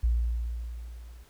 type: tone with level ramp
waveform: sine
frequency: 58.27 Hz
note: A#1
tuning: in tune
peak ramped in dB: -20 to -45 dBFS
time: 0.03-1.24 s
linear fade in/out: 10 ms
effects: pink hiss -60 dBFS RMS until 1.29 s

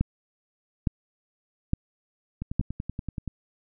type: two click trains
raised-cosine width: 5 ms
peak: -19 / -10 dBFS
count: 10 / 4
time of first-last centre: 2.42-3.277 / 0.01-2.596 s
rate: 10.5 / 1.16 Hz
effects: none

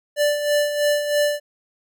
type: tone with tremolo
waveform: square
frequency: 587.3 Hz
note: D5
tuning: in tune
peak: -16 dBFS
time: 0.16-1.4 s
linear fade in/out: 50 ms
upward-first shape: sine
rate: 3.1 Hz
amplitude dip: 60%
effects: none

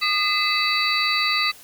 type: tone cluster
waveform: sine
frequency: 1222 / 2031 / 2605 / 3945 / 4553 Hz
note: D#6 / B6 / E7 / B7 / C#8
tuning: -32 / +48 / -21 / -3 / +45 cents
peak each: -25 dBFS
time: 0.01-1.52 s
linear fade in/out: 20 ms
effects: white hiss -46 dBFS RMS until 1.63 s

